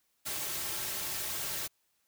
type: noise with comb filter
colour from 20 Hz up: white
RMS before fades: -36 dBFS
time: 0.25-1.68 s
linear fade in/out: 20 ms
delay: 4.1 ms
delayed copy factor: -0.6
effects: white hiss -75 dBFS RMS until 2.07 s